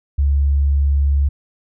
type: tone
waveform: sine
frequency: 70.4 Hz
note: C#2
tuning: 27 cents sharp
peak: -12 dBFS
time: 0.18-1.29 s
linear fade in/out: 10 ms
effects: none